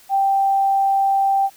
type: tone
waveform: sine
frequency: 784 Hz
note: G5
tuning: in tune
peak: -14 dBFS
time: 0.09-1.5 s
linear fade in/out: 50 ms
effects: white hiss -49 dBFS RMS until 1.56 s